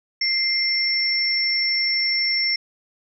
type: tone pair together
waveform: sine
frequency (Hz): 2099 / 5416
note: C7 / E8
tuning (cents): +5 / +46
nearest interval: octave + major third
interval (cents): 1641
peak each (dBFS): -23 / -20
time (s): 0.21-2.56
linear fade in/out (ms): 5
effects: none